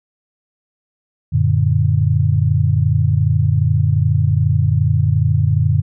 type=chord; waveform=sine; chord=Gb augmented; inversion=none; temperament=equal with one note detuned; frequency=92.5 / 115.07 / 146.83 Hz; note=Gb2 / Bb2 / D3; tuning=0 / -22 / 0 cents; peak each=-16 dBFS; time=1.32-5.82 s; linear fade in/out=20 ms; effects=none